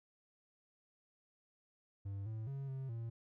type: tone with pitch steps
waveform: triangle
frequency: 99 / 110.3 / 137.2 / 133.4 / 115 Hz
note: G2 / A2 / C#3 / C3 / A#2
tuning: +18 / +5 / -17 / +34 / -23 cents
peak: -38 dBFS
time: 2.05-3.1 s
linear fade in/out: 10 ms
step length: 210 ms
effects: none